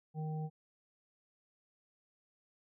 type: harmonic tone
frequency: 155.56 Hz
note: D#3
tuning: in tune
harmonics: 1 / 3 / 5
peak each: -36 / -49 / -48 dBFS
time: 0.14-0.5 s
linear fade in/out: 50 ms
effects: none